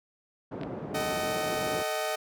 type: band-pass noise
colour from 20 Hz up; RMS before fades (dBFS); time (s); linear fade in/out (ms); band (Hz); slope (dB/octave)
pink; -37; 0.51-1.83; 10; 160 to 600; 12
type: clicks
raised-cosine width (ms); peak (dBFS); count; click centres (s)
0.3; -28 / -24; 2; 0.613 / 0.634
type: chord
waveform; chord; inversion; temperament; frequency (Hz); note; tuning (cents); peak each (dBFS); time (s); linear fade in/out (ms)
sawtooth; D# diminished; second; equal with one note detuned; 440 / 622.3 / 757.3; A4 / D#5 / F#5; 0 / 0 / +40; -32 / -27 / -31; 0.94-2.16; 10
effects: none